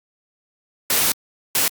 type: noise bursts at uneven times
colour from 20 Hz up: white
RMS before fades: -18 dBFS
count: 2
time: 0.9-1.12 / 1.55-1.68 s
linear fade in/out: 2 ms
effects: high-pass 100 Hz 12 dB/octave + Opus 48 kbps